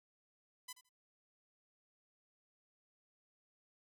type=tone with echo; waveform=5% pulse; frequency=1005 Hz; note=B5; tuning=30 cents sharp; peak=-33 dBFS; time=0.68-0.73 s; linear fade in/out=10 ms; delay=82 ms; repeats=2; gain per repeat=-15 dB; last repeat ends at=0.894 s; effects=none